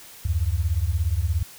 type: beating tone pair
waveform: sine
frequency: 73.7 / 90.7 Hz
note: D2 / F#2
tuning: +7 / -34 cents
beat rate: 17 Hz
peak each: -23 dBFS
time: 0.25-1.43 s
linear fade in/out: 5 ms
effects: white hiss -45 dBFS RMS until 1.58 s